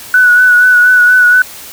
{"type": "tone with vibrato", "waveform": "sine", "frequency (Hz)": 1480, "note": "F#6", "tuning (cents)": 0, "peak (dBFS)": -3, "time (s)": [0.14, 1.42], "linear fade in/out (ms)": 2, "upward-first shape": "sine", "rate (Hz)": 4.2, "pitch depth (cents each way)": 28, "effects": ["white hiss -30 dBFS RMS until 1.72 s"]}